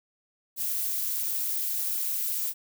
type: noise with amplitude modulation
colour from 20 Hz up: violet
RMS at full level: -26 dBFS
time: 0.56-2.54 s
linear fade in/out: 50 ms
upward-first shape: sine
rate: 299 Hz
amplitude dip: 75%
effects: none